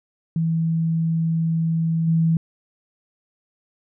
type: tone with level steps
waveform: sine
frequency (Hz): 163.5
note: E3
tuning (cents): -14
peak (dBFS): -18 / -15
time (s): 0.36-2.37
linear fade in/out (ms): 2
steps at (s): 2.07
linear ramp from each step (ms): 10
effects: none